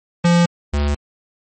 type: tone pair in turn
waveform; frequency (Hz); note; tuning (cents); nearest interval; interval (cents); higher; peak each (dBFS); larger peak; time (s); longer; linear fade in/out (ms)
square; 172.5 / 72.53; F3 / D2; -21 / -21; octave + minor third; 1500; first; -11 / -16; first; 0.24-0.46 / 0.73-0.95; neither; 10
effects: MP3 32 kbps